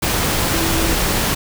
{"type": "tone in noise", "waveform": "sine", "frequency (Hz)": 328.3, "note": "E4", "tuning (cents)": -7, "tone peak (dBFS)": -22, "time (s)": [0.53, 0.94], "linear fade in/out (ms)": 10, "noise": "pink", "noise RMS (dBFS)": -18, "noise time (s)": [0.02, 1.35], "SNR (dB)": -7, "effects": []}